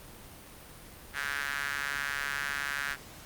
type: tone with high-pass filter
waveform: sawtooth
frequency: 141.2 Hz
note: C#3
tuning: 32 cents sharp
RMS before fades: -34 dBFS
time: 1.13-2.97 s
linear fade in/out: 50 ms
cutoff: 1600 Hz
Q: 4.4
effects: pink hiss -49 dBFS RMS until 3.25 s + Opus 32 kbps